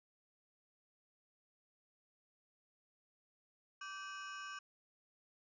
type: ring-modulated tone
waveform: 35% pulse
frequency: 1358 Hz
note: F6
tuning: 49 cents flat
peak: -40 dBFS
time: 3.81-4.59 s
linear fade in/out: 5 ms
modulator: 196 Hz
effects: resampled to 16000 Hz